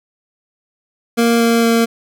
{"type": "tone with pitch steps", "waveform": "25% pulse", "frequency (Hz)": [233.1, 231.6, 230.2], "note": ["A#3", "A#3", "A#3"], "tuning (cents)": [0, -11, -22], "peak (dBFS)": -7, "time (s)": [1.17, 1.86], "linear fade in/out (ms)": 20, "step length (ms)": 230, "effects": []}